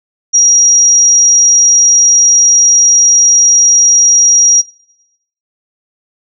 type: tone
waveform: sine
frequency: 5710 Hz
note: F8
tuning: 37 cents sharp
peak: -4 dBFS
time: 0.33-4.62 s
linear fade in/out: 20 ms
effects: noise-tail reverb RT60 0.8 s tail -18 dB re dry